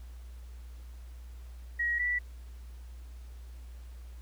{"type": "tone pair in turn", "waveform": "sine", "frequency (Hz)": [1901, 1960.1], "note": ["A#6", "B6"], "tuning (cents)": [33, -14], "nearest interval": "minor second", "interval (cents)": 53, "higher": "second", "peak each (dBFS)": -27, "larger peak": "neither", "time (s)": [[1.79, 1.99], [1.99, 2.19]], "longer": "neither", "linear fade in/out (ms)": 10, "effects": ["added 60 Hz sine -43 dBFS peak until 4.21 s", "pink hiss -62 dBFS RMS until 4.21 s"]}